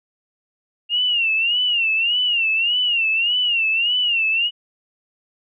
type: tone with vibrato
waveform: sine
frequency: 2794 Hz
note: F7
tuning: in tune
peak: -16 dBFS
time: 0.89-4.51 s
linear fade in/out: 50 ms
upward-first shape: sine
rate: 1.7 Hz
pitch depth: 120 cents each way
effects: none